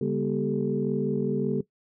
sine tone cluster, 143.4 / 201.8 / 243.7 / 390.5 / 435.8 Hz, D3 / G#3 / B3 / G4 / A4, -41 / -49 / -23 / -7 / -17 cents, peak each -30 dBFS, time 0.01-1.61 s, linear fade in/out 5 ms, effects noise-tail reverb RT60 0.1 s tail -17 dB re dry + tanh soft clip ceiling -12 dBFS

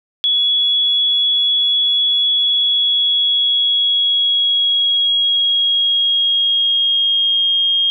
sine tone with pitch glide, 3376 to 3240 Hz, G#7 to G#7, +28 to -43 cents, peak -12 dBFS, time 0.24-7.9 s, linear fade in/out 0 ms, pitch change -71 cents, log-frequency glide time 2.28-7.46 s, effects none

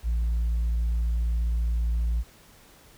sine tone, 57.4 Hz, A#1, 26 cents flat, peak -20 dBFS, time 0.03-2.24 s, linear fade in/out 50 ms, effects tanh soft clip ceiling -21 dBFS + pink hiss -54 dBFS RMS until 2.97 s

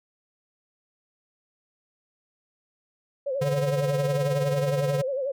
sine tone with vibrato, 538 Hz, C5, 48 cents sharp, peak -25 dBFS, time 3.26-5.32 s, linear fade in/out 10 ms, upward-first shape sine, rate 11 Hz, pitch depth 100 cents each way
square tone with tremolo, 145 Hz, D3, 22 cents flat, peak -23 dBFS, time 3.41-5.02 s, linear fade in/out 10 ms, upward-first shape triangle, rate 19 Hz, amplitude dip 60%
effects none

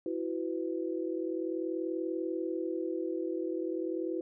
sine chord, E suspended second, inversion none, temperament equal with one note detuned, 329.6 / 370 / 501.4 Hz, E4 / F#4 / B4, 0 / 0 / +26 cents, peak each -34 / -36 / -39 dBFS, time 0.06-4.21 s, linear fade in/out 2 ms, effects none

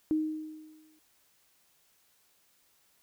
sine tone with exponential decay, 311.1 Hz, D#4, in tune, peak -23 dBFS, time 0.11-0.99 s, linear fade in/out 0 ms, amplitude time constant 190 ms, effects white hiss -68 dBFS RMS until 3.02 s

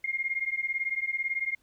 sine beating tone pair, 2121 / 2139 Hz, C7 / C7, +23 / +38 cents, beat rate 18 Hz, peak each -31 dBFS, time 0.04-1.55 s, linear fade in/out 5 ms, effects pink hiss -69 dBFS RMS until 1.62 s

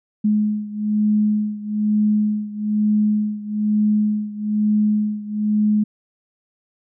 sine beating tone pair, 210.8 / 211.9 Hz, G#3 / G#3, +26 / +35 cents, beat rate 1.1 Hz, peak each -18 / -21 dBFS, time 0.24-5.84 s, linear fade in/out 10 ms, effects none

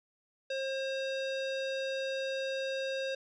square tone with low-pass filter, 535 Hz, C5, 38 cents sharp, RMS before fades -35 dBFS, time 0.5-3.15 s, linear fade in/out 5 ms, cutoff 4200 Hz, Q 2.1, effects none

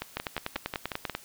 two click trains, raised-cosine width 0.3 ms, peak -16 / -14 dBFS, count 7 / 11, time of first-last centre 0.02-1.097 / 0.17-1.15 s, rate 5.57 / 10.2 Hz, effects white hiss -52 dBFS RMS until 1.24 s

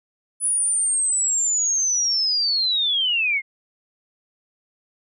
sine linear sweep, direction down, 9956 to 2093 Hz, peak -18 dBFS, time 0.4-3.42 s, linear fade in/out 50 ms, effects none

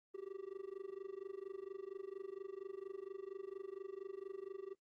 triangle tone with amplitude modulation, 387.6 Hz, G4, 20 cents flat, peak -39 dBFS, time 0.14-4.75 s, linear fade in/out 10 ms, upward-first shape sine, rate 24.3 Hz, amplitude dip 100%, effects noise-tail reverb RT60 0.1 s tail -19 dB re dry + Opus 24 kbps

